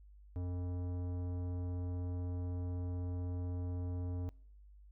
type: tone with tanh clipping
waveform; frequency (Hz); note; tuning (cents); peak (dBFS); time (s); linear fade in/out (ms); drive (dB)
sine; 89.2; F2; +37; -38; 0.36-4.29; 0; 15
effects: noise-tail reverb RT60 0.7 s tail -25 dB re dry + added 50 Hz sine -55 dBFS peak until 4.91 s